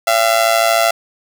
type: tone with amplitude modulation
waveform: sawtooth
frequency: 677 Hz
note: E5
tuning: 46 cents sharp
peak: -4 dBFS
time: 0.07-0.91 s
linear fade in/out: 5 ms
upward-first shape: sine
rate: 113 Hz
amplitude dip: 75%
effects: none